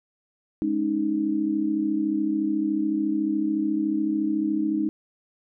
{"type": "chord", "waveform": "sine", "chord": "Ab suspended fourth", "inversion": "none", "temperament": "equal", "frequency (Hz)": [207.7, 277.2, 311.1], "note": ["Ab3", "Db4", "Eb4"], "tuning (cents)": [0, 0, 0], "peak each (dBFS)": [-29, -29, -23], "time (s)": [0.62, 4.89], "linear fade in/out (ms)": 0, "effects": []}